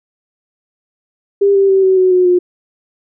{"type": "tone with pitch steps", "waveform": "sine", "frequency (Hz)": [399.6, 392.3, 385.1, 378, 371.1, 364.3, 357.7], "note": ["G4", "G4", "G4", "F#4", "F#4", "F#4", "F4"], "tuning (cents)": [33, 1, -31, 37, 5, -27, 41], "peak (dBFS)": -7, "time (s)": [1.41, 2.39], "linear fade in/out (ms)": 10, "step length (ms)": 140, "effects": []}